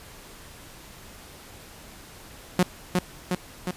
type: tone with echo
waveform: sawtooth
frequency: 180.9 Hz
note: F#3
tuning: 39 cents flat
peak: -13 dBFS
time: 2.59-2.63 s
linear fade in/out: 2 ms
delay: 360 ms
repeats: 3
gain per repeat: -3 dB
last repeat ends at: 3.71 s
effects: pink hiss -46 dBFS RMS until 3.76 s + resampled to 32000 Hz